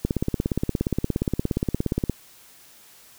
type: click train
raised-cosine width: 3 ms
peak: -9 dBFS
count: 36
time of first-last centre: 0.05-2.097 s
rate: 17.1 Hz
effects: white hiss -51 dBFS RMS until 3.18 s